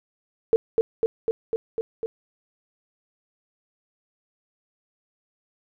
sine tone with echo, 451.2 Hz, A4, 44 cents sharp, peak -13 dBFS, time 0.53-0.56 s, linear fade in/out 0 ms, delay 250 ms, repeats 6, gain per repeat -2 dB, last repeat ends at 2.06 s, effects none

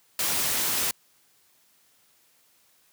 white noise, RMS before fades -26 dBFS, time 0.19-0.91 s, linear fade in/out 2 ms, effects white hiss -63 dBFS RMS until 2.92 s + high-pass 80 Hz 12 dB/octave

